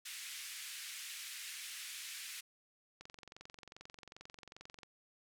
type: band-pass noise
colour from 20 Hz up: pink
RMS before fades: -47 dBFS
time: 0.05-2.41 s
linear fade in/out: 10 ms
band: 1900 to 13000 Hz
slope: 24 dB/octave
type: click train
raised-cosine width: 0.2 ms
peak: -34 dBFS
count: 42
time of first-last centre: 3.01-4.832 s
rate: 22.5 Hz
effects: none